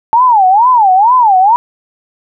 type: tone with vibrato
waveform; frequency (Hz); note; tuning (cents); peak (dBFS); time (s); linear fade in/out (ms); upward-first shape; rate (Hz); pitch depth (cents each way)
sine; 868; A5; -24; -4; 0.13-1.56; 0; sine; 2.2; 280
effects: none